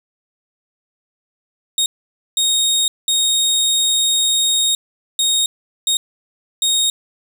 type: tone bursts at uneven times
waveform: 25% pulse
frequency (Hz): 3729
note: A#7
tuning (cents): 0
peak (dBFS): -10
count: 6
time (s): 1.78-1.86 / 2.37-2.88 / 3.08-4.75 / 5.19-5.46 / 5.87-5.97 / 6.62-6.9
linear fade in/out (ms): 2
effects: none